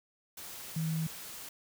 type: tone in noise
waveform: sine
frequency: 160.4 Hz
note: E3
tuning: 47 cents flat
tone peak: -30 dBFS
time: 0.76-1.07 s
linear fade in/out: 5 ms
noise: white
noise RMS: -45 dBFS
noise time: 0.37-1.49 s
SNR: +12 dB
effects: none